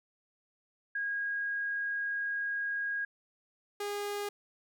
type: tone pair in turn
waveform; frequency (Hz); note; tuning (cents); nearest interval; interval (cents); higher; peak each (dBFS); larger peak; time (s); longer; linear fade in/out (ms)
sine / sawtooth; 1637 / 409.2; G#6 / G#4; -25 / -26; 2 octaves; 2401; first; -31 / -30; second; 0.95-3.05 / 3.8-4.29; first; 5
effects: none